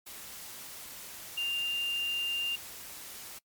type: tone in noise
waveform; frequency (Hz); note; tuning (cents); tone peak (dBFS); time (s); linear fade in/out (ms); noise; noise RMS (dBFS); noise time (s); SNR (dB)
sine; 2794; F7; 0; -29; 1.37-2.56; 10; white; -45; 0.06-3.39; +13
effects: noise-tail reverb RT60 0.1 s tail -23 dB re dry + MP3 96 kbps